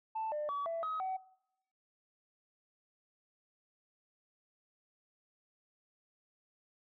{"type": "tone with pitch steps", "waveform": "sine", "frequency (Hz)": [883, 599, 1139, 665, 1268, 755], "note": ["A5", "D5", "C#6", "E5", "D#6", "F#5"], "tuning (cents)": [6, 34, 47, 15, 32, 35], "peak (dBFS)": -33, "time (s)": [0.15, 1.17], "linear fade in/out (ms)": 10, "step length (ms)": 170, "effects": ["noise-tail reverb RT60 0.8 s tail -22 dB re dry", "tanh soft clip ceiling -31 dBFS"]}